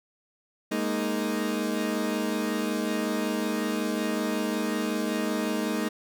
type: chord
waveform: 30% pulse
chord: Ab suspended second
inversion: none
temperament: equal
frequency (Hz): 207.7 / 233.1 / 311.1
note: Ab3 / Bb3 / Eb4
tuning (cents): 0 / 0 / 0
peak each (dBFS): -28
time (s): 0.71-5.89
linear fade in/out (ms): 10
effects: none

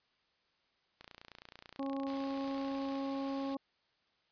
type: click train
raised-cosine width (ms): 0.2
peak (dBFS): -32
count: 58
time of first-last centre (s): 1.01-2.955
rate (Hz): 29.3
type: harmonic tone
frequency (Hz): 273.3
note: C#4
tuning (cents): -24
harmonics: 1 / 2 / 3 / 4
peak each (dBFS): -36 / -42 / -46 / -48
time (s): 1.79-3.57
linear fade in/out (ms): 5
type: noise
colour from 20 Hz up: white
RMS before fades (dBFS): -48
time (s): 2.07-3.55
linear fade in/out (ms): 5
effects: white hiss -75 dBFS RMS until 4.31 s + resampled to 11025 Hz

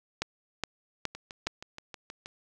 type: two click trains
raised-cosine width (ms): 0.2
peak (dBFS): -24 / -12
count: 8 / 4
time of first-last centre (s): 1.15-2.259 / 0.22-1.47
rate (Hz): 6.31 / 2.4
effects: none

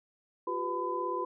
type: tone cluster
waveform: sine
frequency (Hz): 354.4 / 391.3 / 496.8 / 1007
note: F4 / G4 / B4 / B5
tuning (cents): +25 / -3 / +10 / +33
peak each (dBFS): -36 / -39 / -38 / -33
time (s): 0.47-1.25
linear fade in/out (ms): 5
effects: none

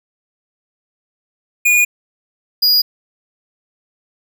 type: tone pair in turn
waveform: square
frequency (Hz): 2444 / 4888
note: D#7 / D#8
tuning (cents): -32 / -32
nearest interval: octave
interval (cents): 1200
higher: second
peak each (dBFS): -10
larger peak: neither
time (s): 1.65-1.85 / 2.62-2.82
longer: neither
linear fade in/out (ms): 10
effects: none

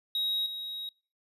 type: tone with level steps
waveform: triangle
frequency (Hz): 3801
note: A#7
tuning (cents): +33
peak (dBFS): -26 / -34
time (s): 0.15-0.89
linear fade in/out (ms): 2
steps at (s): 0.46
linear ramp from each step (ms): 2
effects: noise-tail reverb RT60 0.4 s tail -26 dB re dry + resampled to 32000 Hz

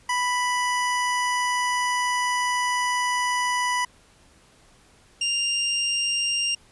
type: tone pair in turn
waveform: 25% pulse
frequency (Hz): 987.8 / 2794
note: B5 / F7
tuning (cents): 0 / 0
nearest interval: octave + tritone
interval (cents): 1800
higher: second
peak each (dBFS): -18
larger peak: neither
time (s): 0.09-3.85 / 5.21-6.55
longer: first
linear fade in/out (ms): 5
effects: pink hiss -56 dBFS RMS until 6.71 s + resampled to 24000 Hz

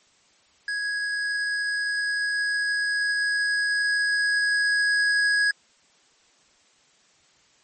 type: tone with level ramp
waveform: square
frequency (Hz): 1661.2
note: G#6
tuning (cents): 0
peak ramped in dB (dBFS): -26 to -19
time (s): 0.68-5.51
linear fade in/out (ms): 2
effects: white hiss -60 dBFS RMS until 7.63 s + MP3 32 kbps

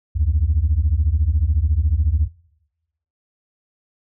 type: beating tone pair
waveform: sine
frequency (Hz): 69.3 / 83.3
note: C#2 / E2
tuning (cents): 0 / +19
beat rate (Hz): 14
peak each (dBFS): -17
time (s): 0.15-2.28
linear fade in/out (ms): 20
effects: noise-tail reverb RT60 0.9 s tail -22 dB re dry + tanh soft clip ceiling -9 dBFS

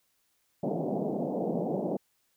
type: band-pass noise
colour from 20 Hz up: pink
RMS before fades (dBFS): -31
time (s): 0.63-1.97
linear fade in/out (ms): 5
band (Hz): 160 to 740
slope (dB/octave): 48
effects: white hiss -73 dBFS RMS until 2.36 s

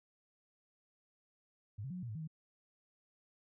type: tone with pitch steps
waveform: sine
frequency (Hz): 103 / 134.9 / 180.5 / 181.9 / 120.2 / 107 / 160 / 156.9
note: G#2 / C#3 / F#3 / F#3 / B2 / A2 / D#3 / D#3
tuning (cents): -14 / -47 / -43 / -29 / -46 / -48 / +49 / +15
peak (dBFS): -40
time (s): 1.78-2.276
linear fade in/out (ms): 10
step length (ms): 62
effects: none

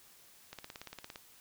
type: click train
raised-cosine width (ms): 0.2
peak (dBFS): -27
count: 12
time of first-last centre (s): 0.53-1.159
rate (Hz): 17.5
effects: white hiss -60 dBFS RMS until 1.4 s

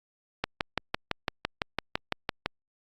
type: click train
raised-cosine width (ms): 0.3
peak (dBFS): -10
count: 13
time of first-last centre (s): 0.44-2.46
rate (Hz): 5.94
effects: Opus 48 kbps

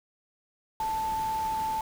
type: tone in noise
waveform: sine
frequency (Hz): 880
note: A5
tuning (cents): 0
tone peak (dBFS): -27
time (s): 0.8-1.81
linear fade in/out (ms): 2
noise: pink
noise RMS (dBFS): -42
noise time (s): 0.8-1.81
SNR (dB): +12
effects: none

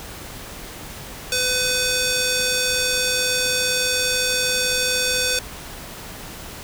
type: tone with band-pass filter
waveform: square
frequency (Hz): 504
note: B4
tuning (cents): +35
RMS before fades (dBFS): -21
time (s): 1.32-5.39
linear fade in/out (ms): 2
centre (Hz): 5800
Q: 0.94
effects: pink hiss -36 dBFS RMS until 6.63 s

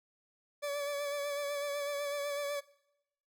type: tone with vibrato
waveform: 40% pulse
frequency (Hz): 574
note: D5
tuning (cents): -40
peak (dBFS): -33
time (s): 0.62-2.61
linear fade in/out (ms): 20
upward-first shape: sine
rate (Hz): 8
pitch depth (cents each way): 30
effects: noise-tail reverb RT60 0.8 s tail -20 dB re dry

